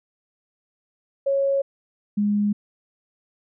sine tone pair in turn, 551 / 206.4 Hz, C#5 / G#3, -11 / -10 cents, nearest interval octave + perfect fourth, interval 1699 cents, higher first, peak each -18 dBFS, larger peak neither, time 1.26-1.62 / 2.17-2.53 s, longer neither, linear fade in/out 10 ms, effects none

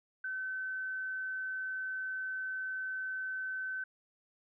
sine tone, 1527 Hz, G6, 46 cents flat, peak -35 dBFS, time 0.24-3.84 s, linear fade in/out 5 ms, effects none

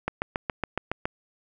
click train, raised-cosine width 0.5 ms, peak -11 dBFS, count 8, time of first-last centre 0.08-1.055 s, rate 7.18 Hz, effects none

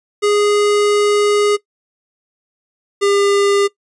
square tone pair in turn, 413.2 / 401.9 Hz, G#4 / G4, -9 / +43 cents, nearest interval unison, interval 48 cents, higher first, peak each -12 dBFS, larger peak neither, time 0.22-1.57 / 3.01-3.68 s, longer first, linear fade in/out 20 ms, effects noise-tail reverb RT60 0.1 s tail -19 dB re dry + resampled to 22050 Hz

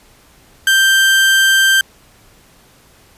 30% pulse tone, 1570 Hz, G6, 2 cents sharp, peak -6 dBFS, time 0.67-1.81 s, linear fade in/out 2 ms, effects pink hiss -48 dBFS RMS until 3.17 s + resampled to 32000 Hz

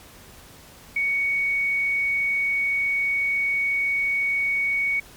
sine tone, 2233 Hz, C#7, 12 cents sharp, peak -20 dBFS, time 0.96-5 s, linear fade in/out 5 ms, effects pink hiss -47 dBFS RMS until 5.16 s + MP3 96 kbps

